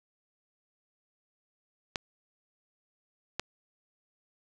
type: clicks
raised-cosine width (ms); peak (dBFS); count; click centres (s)
0.2; -13; 2; 1.958 / 3.396
effects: none